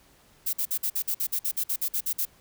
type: noise bursts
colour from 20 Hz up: violet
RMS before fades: -27 dBFS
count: 15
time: 0.46-2.254 s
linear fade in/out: 10 ms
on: 72 ms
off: 51 ms
effects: pink hiss -59 dBFS RMS until 2.4 s